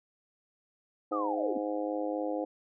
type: harmonic tone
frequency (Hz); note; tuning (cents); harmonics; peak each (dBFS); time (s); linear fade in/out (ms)
103.83; G#2; 0; 3 / 4 / 5 / 6 / 7 / 8; -34 / -42 / -34 / -43 / -39 / -45; 1.11-2.45; 10
type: linear sweep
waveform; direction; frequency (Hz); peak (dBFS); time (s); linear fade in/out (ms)
sine; down; 1274 to 228; -32; 1.12-1.58; 10
effects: none